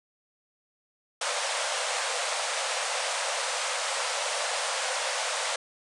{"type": "band-pass noise", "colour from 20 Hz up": "pink", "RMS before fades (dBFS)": -30, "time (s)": [1.21, 5.56], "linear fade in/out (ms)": 5, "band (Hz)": [490, 9700], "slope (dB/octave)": 96, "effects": []}